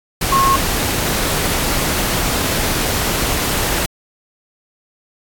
sine tone in noise, 1083 Hz, C#6, 41 cents flat, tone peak -11 dBFS, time 0.32-0.56 s, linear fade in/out 5 ms, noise pink, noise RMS -18 dBFS, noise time 0.21-3.86 s, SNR +4 dB, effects AAC 64 kbps

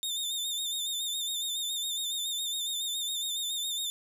sawtooth tone with vibrato, 3625 Hz, A#7, 49 cents flat, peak -28 dBFS, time 0.03-3.9 s, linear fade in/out 0 ms, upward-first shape sine, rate 7.2 Hz, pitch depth 59 cents each way, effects none

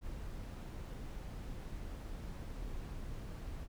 brown noise, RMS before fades -44 dBFS, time 0.01-3.68 s, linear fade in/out 50 ms, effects none

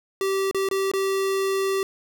square tone with dropouts, 387.8 Hz, G4, 19 cents flat, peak -22 dBFS, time 0.21-1.83 s, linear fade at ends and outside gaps 1 ms, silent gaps 0.512-0.546 / 0.688-0.712 / 0.915-0.936 s, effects none

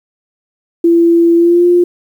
sine tone with pitch glide, 337.9 to 351.6 Hz, E4 to F4, +43 to +12 cents, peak -5 dBFS, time 0.84-1.84 s, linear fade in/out 5 ms, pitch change +69 cents, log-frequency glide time 1.36-1.66 s, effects 7-bit

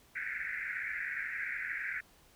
pink band-pass noise, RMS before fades -38 dBFS, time 0.15-2.01 s, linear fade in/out 10 ms, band 1500 to 2300 Hz, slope 96 dB/octave, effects pink hiss -63 dBFS RMS until 2.35 s

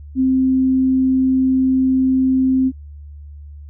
sine tone, 261.2 Hz, C4, 3 cents flat, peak -12 dBFS, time 0.15-2.72 s, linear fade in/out 50 ms, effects added 73 Hz sine -33 dBFS peak until 3.69 s

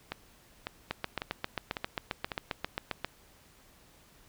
two click trains, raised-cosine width 0.3 ms, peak -18 / -15 dBFS, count 5 / 17, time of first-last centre 0.12-2.318 / 0.91-3.046 s, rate 1.82 / 7.49 Hz, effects pink hiss -60 dBFS RMS until 4.28 s

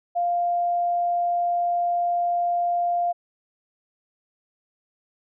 sine tone, 698.5 Hz, F5, in tune, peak -20 dBFS, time 0.15-3.13 s, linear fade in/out 20 ms, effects none

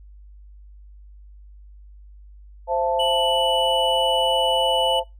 sine chord, A minor, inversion first, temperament equal with one note detuned, 523.3 / 673.5 / 880 Hz, C5 / E5 / A5, 0 / +37 / 0 cents, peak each -23 / -25 / -23 dBFS, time 2.67-5.04 s, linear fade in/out 50 ms
triangle tone, 2960 Hz, F#7, in tune, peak -20 dBFS, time 2.99-5 s, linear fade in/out 10 ms
effects noise-tail reverb RT60 0.2 s tail -21 dB re dry + added 50 Hz sine -42 dBFS peak until 5.19 s

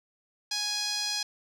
sawtooth tone with band-pass filter, 831 Hz, G#5, 1 cent sharp, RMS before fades -31 dBFS, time 0.51-1.23 s, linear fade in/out 5 ms, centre 4900 Hz, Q 3.1, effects none

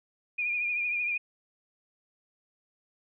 sine tone with vibrato, 2429 Hz, D#7, 42 cents flat, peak -27 dBFS, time 0.38-1.18 s, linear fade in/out 10 ms, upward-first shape triangle, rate 13 Hz, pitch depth 48 cents each way, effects none

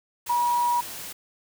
sine tone in noise, 962 Hz, B5, 46 cents flat, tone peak -20 dBFS, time 0.29-0.81 s, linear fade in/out 10 ms, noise white, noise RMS -37 dBFS, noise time 0.26-1.13 s, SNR +14 dB, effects none

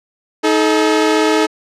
sawtooth tone pair together, 314.6 / 431 Hz, D#4 / A4, +19 / -36 cents, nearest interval perfect fourth, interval 545 cents, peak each -10 dBFS, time 0.43-1.47 s, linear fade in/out 20 ms, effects low-pass 7000 Hz 12 dB/octave

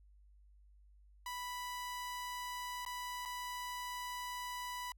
sawtooth tone with dropouts, 987.8 Hz, B5, in tune, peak -37 dBFS, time 1.26-4.92 s, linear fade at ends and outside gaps 2 ms, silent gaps 2.851-2.862 / 3.253-3.257 s, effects added 50 Hz sine -60 dBFS peak until 4.97 s

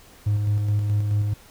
triangle tone with tremolo, 103.83 Hz, G#2, in tune, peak -15 dBFS, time 0.26-1.34 s, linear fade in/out 10 ms, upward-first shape square, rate 4.7 Hz, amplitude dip 35%, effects tanh soft clip ceiling -13 dBFS + pink hiss -50 dBFS RMS until 1.5 s

